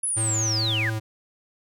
sine linear sweep, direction down, 10530 to 1493 Hz, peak -23 dBFS, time 0.03-0.9 s, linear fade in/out 5 ms
square tone with vibrato, 110 Hz, A2, in tune, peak -26 dBFS, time 0.16-1 s, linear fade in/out 20 ms, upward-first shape sine, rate 4.5 Hz, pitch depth 19 cents each way
effects none

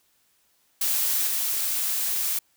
blue noise with level steps, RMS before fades -24 / -26 dBFS, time 0.81-2.39 s, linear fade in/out 5 ms, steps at 1.27 s, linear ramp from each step 5 ms, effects white hiss -66 dBFS RMS until 2.56 s

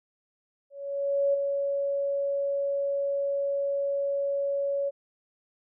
sine tone with ADSR envelope, 560 Hz, C#5, 18 cents sharp, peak -20 dBFS, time 0.7-4.91 s, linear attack 640 ms, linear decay 8 ms, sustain -5 dB, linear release 30 ms, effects none

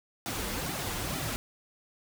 pink noise with flanger, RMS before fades -34 dBFS, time 0.26-1.36 s, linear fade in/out 0 ms, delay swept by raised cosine 1.8 to 7.5 ms, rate 2.2 Hz, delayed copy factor -0.9, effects none

